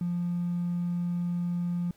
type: tone with hard clipping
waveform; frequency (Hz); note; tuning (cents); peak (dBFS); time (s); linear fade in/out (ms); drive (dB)
triangle; 174.61; F3; 0; -27; 0.01-1.91; 2; 3
effects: pink hiss -63 dBFS RMS until 1.96 s